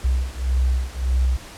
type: beating tone pair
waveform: sine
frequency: 63 / 64.7 Hz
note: B1 / C2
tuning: +35 / -19 cents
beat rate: 1.7 Hz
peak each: -21 dBFS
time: 0.04-1.37 s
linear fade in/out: 10 ms
effects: pink hiss -40 dBFS RMS until 1.57 s + low-pass 10000 Hz 12 dB/octave